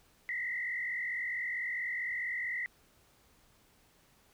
sine tone with frequency modulation, 1975.5 Hz, B6, in tune, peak -33 dBFS, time 0.29-2.66 s, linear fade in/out 0 ms, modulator 44.5 Hz, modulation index 2, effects pink hiss -66 dBFS RMS until 4.33 s

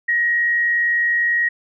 sine tone with frequency modulation, 1891 Hz, A#6, 24 cents sharp, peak -15 dBFS, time 0.08-1.49 s, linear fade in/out 10 ms, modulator 81.2 Hz, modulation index 0.34, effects none

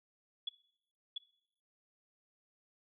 sine tone with echo, 3400 Hz, G#7, 40 cents sharp, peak -34 dBFS, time 0.47-0.49 s, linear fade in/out 5 ms, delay 690 ms, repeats 1, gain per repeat -2 dB, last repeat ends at 1.18 s, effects noise-tail reverb RT60 0.7 s tail -19 dB re dry

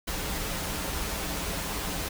pink noise with comb filter, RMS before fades -32 dBFS, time 0.07-2.09 s, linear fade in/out 10 ms, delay 8.3 ms, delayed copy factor -0.5, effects none

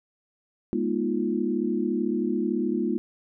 sine chord, F half-diminished seventh, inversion first, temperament equal with one note detuned, 207.7 / 241.3 / 311.1 / 349.2 Hz, Ab3 / Cb4 / Eb4 / F4, 0 / -40 / 0 / 0 cents, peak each -29 / -28 / -30 / -28 dBFS, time 0.73-2.98 s, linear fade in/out 0 ms, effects none

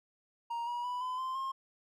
triangle tone with pitch steps, 937 / 961.7 / 987 / 1013 / 1039.7 / 1067 Hz, A#5 / B5 / B5 / B5 / C6 / C6, +9 / -46 / -1 / +44 / -11 / +34 cents, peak -32 dBFS, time 0.5-1.52 s, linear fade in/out 10 ms, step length 170 ms, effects none

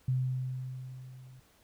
sine tone with level ramp, 128.6 Hz, C3, 30 cents flat, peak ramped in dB -25 to -50 dBFS, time 0.08-1.4 s, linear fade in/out 5 ms, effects pink hiss -65 dBFS RMS until 1.63 s

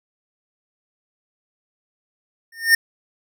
square tone with exponential growth, 1823 Hz, A#6, 39 cents flat, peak -8 dBFS, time 2.52-2.75 s, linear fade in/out 5 ms, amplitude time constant 49 ms, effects none

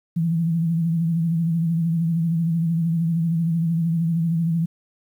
sine tone with vibrato, 165.9 Hz, E3, 11 cents sharp, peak -18 dBFS, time 0.16-4.66 s, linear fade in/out 10 ms, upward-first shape sine, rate 13 Hz, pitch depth 55 cents each way, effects 9-bit

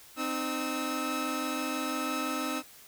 sawtooth tone cluster, 259.6 / 305.6 / 1297 Hz, C4 / D#4 / E6, -13 / -31 / -28 cents, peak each -31 dBFS, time 0.16-2.63 s, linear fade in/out 50 ms, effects white hiss -53 dBFS RMS until 2.87 s

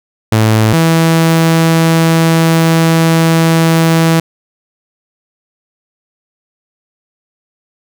sawtooth tone pair in turn, 109.8 / 163.71 Hz, A2 / E3, -3 / -12 cents, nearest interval perfect fifth, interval 691 cents, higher second, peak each -3 dBFS, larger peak neither, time 0.32-0.73 / 0.73-4.2 s, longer second, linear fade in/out 5 ms, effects none

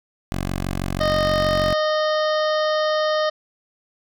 10% pulse tone, 46.25 Hz, F#1, in tune, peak -15 dBFS, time 0.32-1.73 s, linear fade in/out 0 ms
harmonic tone, 616 Hz, D#5, 17 cents flat, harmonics 1 / 2 / 3 / 5 / 6 / 7 / 8 / 9, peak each -19 / -25 / -29 / -33 / -35 / -36 / -37 / -38 dBFS, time 1-3.3 s, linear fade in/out 10 ms
effects none

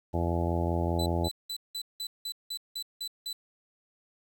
harmonic tone, 85.1 Hz, F2, 44 cents flat, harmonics 1 / 2 / 3 / 4 / 5 / 6 / 7 / 8 / 9 / 10, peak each -29 / -34 / -37 / -34 / -39 / -40 / -37 / -39 / -41 / -38 dBFS, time 0.13-1.29 s, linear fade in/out 20 ms
40% pulse tone bursts, 3993 Hz, B7, 18 cents sharp, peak -32 dBFS, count 10, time 0.99-3.33 s, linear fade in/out 5 ms, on 72 ms, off 180 ms
effects 10-bit

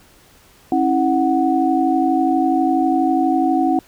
sine tone cluster, 272.3 / 324.5 / 740 Hz, C#4 / E4 / F#5, -31 / -27 / 0 cents, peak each -18 dBFS, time 0.72-3.79 s, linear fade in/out 2 ms, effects pink hiss -50 dBFS RMS until 3.87 s

